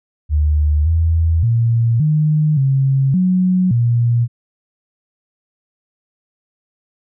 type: tone with pitch steps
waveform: sine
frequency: 75.2 / 82.1 / 116 / 152.9 / 135.2 / 183.9 / 118.7 Hz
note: D2 / E2 / A#2 / D#3 / C#3 / F#3 / A#2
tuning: +42 / -6 / -8 / -30 / -43 / -10 / +32 cents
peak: -11 dBFS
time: 0.29-4.28 s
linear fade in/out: 50 ms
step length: 570 ms
effects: none